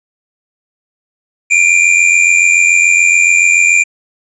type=tone pair together; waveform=square; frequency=2349 / 2436 Hz; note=D7 / D#7; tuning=0 / -37 cents; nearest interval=minor second; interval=63 cents; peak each=-10 dBFS; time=1.5-3.84 s; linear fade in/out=20 ms; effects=resampled to 22050 Hz